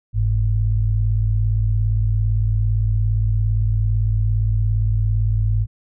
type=tone pair together; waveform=sine; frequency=48.43 / 106 Hz; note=G1 / G#2; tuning=-20 / +36 cents; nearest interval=octave + major second; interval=1356 cents; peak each=-19 / -17 dBFS; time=0.13-5.67 s; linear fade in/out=50 ms; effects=none